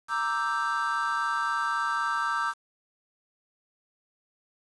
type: chord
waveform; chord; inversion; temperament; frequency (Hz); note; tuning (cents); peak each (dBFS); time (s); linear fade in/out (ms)
triangle; E half-diminished seventh; second; equal; 932.3 / 1174.7 / 1318.5 / 1568; Bb5 / D6 / E6 / G6; 0 / 0 / 0 / 0; -31 / -29 / -29 / -29; 0.08-2.54; 50
effects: resampled to 22050 Hz + 8-bit